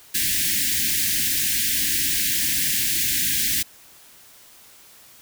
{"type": "band-stop noise", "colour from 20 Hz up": "white", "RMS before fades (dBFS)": -22, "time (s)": [0.14, 3.63], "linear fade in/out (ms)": 10, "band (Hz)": [340, 1600], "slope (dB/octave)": 96, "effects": ["white hiss -49 dBFS RMS until 5.21 s"]}